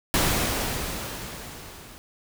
pink noise with level ramp, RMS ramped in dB -21 to -46 dBFS, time 0.14-1.98 s, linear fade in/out 0 ms, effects none

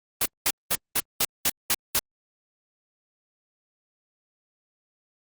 white noise bursts, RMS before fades -22 dBFS, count 8, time 0.21-1.994 s, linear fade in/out 5 ms, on 48 ms, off 200 ms, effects Opus 32 kbps

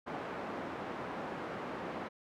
pink band-pass noise, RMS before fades -41 dBFS, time 0.06-2.09 s, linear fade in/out 20 ms, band 240 to 1400 Hz, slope 12 dB/octave, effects none

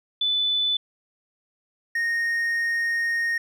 sine / triangle tone pair in turn, 3494 / 1855.2 Hz, A7 / A#6, -13 / -9 cents, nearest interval major seventh, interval 1096 cents, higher first, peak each -20 dBFS, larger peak neither, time 0.21-0.77 / 1.95-3.38 s, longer second, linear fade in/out 5 ms, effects none

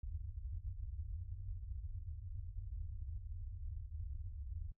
white low-pass noise, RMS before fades -45 dBFS, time 0.03-4.72 s, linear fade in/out 5 ms, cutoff 100 Hz, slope 96 dB/octave, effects noise-tail reverb RT60 0.1 s tail -21 dB re dry

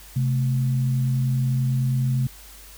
sine tone pair together, 130.81 / 220 Hz, C3 / A3, 0 / 0 cents, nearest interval major sixth, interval 900 cents, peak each -19 / -31 dBFS, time 0.16-2.27 s, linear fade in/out 5 ms, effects added 50 Hz sine -46 dBFS peak until 2.77 s + white hiss -46 dBFS RMS until 2.77 s

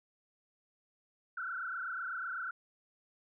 sine tone with frequency modulation, 1440 Hz, F#6, 47 cents flat, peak -36 dBFS, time 1.37-2.51 s, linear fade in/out 5 ms, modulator 28 Hz, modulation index 3.6, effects none

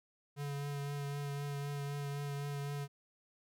square tone with vibrato, 142.6 Hz, C#3, 49 cents sharp, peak -38 dBFS, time 0.36-2.88 s, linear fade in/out 50 ms, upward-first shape triangle, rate 3.9 Hz, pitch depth 20 cents each way, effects none

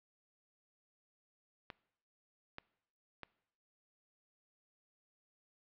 clicks, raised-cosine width 0.3 ms, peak -28 dBFS, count 3, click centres 1.702 / 2.584 / 3.233 s, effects noise-tail reverb RT60 0.8 s tail -22 dB re dry + low-pass 4000 Hz 12 dB/octave

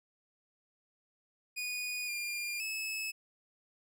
sawtooth tone with pitch steps, 2466 / 2405 / 2597 Hz, D#7 / D7 / E7, -16 / +41 / -26 cents, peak -32 dBFS, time 1.56-3.12 s, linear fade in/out 20 ms, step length 520 ms, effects none

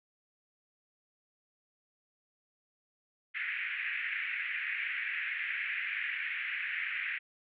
pink band-pass noise, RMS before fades -36 dBFS, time 3.34-7.19 s, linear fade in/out 20 ms, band 1700 to 2500 Hz, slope 48 dB/octave, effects none

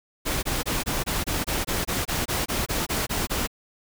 pink noise bursts, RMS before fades -26 dBFS, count 16, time 0.25-3.475 s, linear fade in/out 20 ms, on 180 ms, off 23 ms, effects none

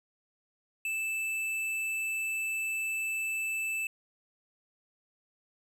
sine tone with tanh clipping, 2637 Hz, E7, in tune, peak -32 dBFS, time 0.85-3.87 s, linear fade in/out 2 ms, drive 13 dB, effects none

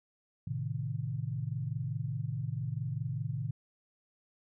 sine chord, A diminished, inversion none, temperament equal, 110 / 130.81 / 155.56 Hz, A2 / C3 / Eb3, 0 / 0 / 0 cents, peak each -37 / -36 / -38 dBFS, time 0.47-3.51 s, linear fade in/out 5 ms, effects none

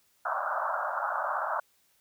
white band-pass noise, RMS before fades -31 dBFS, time 0.25-1.6 s, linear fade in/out 5 ms, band 580 to 1500 Hz, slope 96 dB/octave, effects white hiss -68 dBFS RMS until 2 s

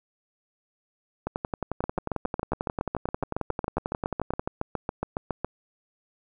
two click trains, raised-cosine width 1 ms, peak -14 / -13 dBFS, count 36 / 27, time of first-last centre 1.27-4.395 / 1.84-5.446 s, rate 11.2 / 7.21 Hz, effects none

